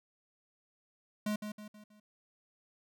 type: tone with echo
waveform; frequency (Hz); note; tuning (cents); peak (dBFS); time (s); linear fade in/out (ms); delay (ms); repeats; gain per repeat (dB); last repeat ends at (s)
square; 210.7; G#3; +25; -32; 1.26-1.36; 5; 160; 4; -7; 2
effects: none